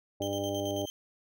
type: harmonic tone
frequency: 100 Hz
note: G2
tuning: 35 cents sharp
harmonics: 1 / 2 / 3 / 4 / 5 / 6 / 8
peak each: -39 / -45 / -36 / -37 / -45 / -34 / -41 dBFS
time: 0.2-0.86 s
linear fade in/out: 10 ms
type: tone with tremolo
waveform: 30% pulse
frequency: 3136 Hz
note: G7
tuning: in tune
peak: -35 dBFS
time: 0.22-0.9 s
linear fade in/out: 0 ms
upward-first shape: square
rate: 9.2 Hz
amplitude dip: 60%
effects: none